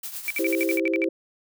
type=noise with tremolo; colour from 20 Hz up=blue; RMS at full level=-32 dBFS; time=0.03-0.79 s; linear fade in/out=5 ms; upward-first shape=triangle; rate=9 Hz; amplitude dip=70%
type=tone bursts; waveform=sine; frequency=2320 Hz; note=D7; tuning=22 cents flat; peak=-23 dBFS; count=10; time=0.28-1.042 s; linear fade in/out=0 ms; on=24 ms; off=58 ms
type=chord; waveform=sine; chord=C major; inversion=first; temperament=equal; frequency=329.6 / 392 / 523.3 Hz; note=E4 / G4 / C5; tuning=0 / 0 / 0 cents; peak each=-24 / -28 / -28 dBFS; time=0.39-1.09 s; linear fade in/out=5 ms
effects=none